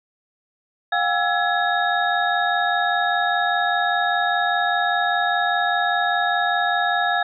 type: tone cluster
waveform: sine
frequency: 711 / 796 / 1327 / 1687 / 3729 Hz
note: F5 / G5 / E6 / G#6 / A#7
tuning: +31 / +26 / +11 / +27 / 0 cents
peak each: -22 / -25 / -28 / -22 / -29 dBFS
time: 0.92-7.23 s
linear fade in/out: 5 ms
effects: none